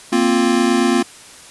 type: chord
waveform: square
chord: Bb suspended second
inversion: none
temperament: equal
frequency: 233.1 / 261.6 / 349.2 Hz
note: Bb3 / C4 / F4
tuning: 0 / 0 / 0 cents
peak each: -18 dBFS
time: 0.12-1.03 s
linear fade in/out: 10 ms
effects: white hiss -40 dBFS RMS until 1.5 s + resampled to 24000 Hz